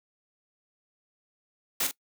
white noise with echo, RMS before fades -27 dBFS, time 1.8-1.87 s, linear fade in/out 5 ms, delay 43 ms, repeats 1, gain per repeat -8 dB, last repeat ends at 1.913 s, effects noise-tail reverb RT60 0.1 s tail -21 dB re dry + high-pass 150 Hz 12 dB/octave

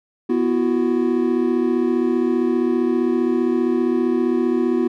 triangle chord, B suspended fourth, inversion none, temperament equal with one note detuned, 246.9 / 334.8 / 370 Hz, B3 / E4 / F#4, 0 / +27 / 0 cents, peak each -18 / -19 / -19 dBFS, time 0.29-4.88 s, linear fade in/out 10 ms, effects none

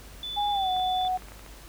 sine tone, 3487 Hz, A7, 16 cents flat, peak -32 dBFS, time 0.23-1.08 s, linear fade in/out 2 ms
sine tone with pitch glide, 821 to 739.9 Hz, G#5 to F#5, -20 to 0 cents, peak -24 dBFS, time 0.36-1.18 s, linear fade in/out 20 ms, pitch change -180 cents, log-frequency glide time 0.51-0.69 s
clicks, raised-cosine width 0.5 ms, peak -31 dBFS, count 10, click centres 0.765 / 0.797 / 1.013 / 1.05 / 1.174 / 1.222 / 1.285 / 1.32 / 1.394 / 1.463 s
effects added 50 Hz sine -47 dBFS peak until 1.68 s + pink hiss -49 dBFS RMS until 1.68 s

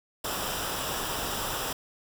pink noise with comb filter, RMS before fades -32 dBFS, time 0.24-1.73 s, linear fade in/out 5 ms, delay 0.46 ms, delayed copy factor -0.6, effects none

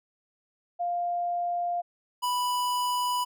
sine / square tone pair in turn, 700 / 987.7 Hz, F5 / B5, +4 / 0 cents, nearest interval tritone, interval 596 cents, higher second, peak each -26 dBFS, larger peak neither, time 0.79-1.82 / 2.22-3.25 s, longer neither, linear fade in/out 20 ms, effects none

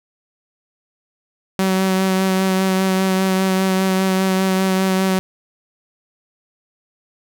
sawtooth tone with vibrato, 189.3 Hz, F#3, 40 cents sharp, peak -11 dBFS, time 1.59-5.19 s, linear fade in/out 0 ms, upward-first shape sine, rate 5 Hz, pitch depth 16 cents each way, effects none

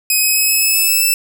5% pulse tone with pitch steps, 2527 / 2543 / 2559 / 2576 / 2592 / 2609 / 2625 / 2642 Hz, D#7 / D#7 / D#7 / E7 / E7 / E7 / E7 / E7, +26 / +37 / +48 / -41 / -30 / -18 / -8 / +3 cents, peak -3 dBFS, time 0.1-1.14 s, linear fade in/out 2 ms, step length 130 ms, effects none

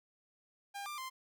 sawtooth tone with pitch steps, 802 / 1189 / 1044 Hz, G5 / D6 / C6, +39 / +21 / -4 cents, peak -37 dBFS, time 0.74-1.1 s, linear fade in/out 20 ms, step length 120 ms, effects none

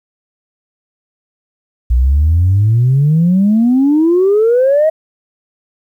sine exponential sweep, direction up, 58.27 to 645 Hz, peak -6 dBFS, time 1.9-4.9 s, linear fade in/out 10 ms, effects tanh soft clip ceiling -4 dBFS + 8-bit

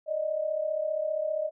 sine tone pair together, 589.9 / 625 Hz, D5 / D#5, +8 / +8 cents, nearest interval minor second, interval 100 cents, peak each -32 / -28 dBFS, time 0.06-1.51 s, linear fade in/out 50 ms, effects none

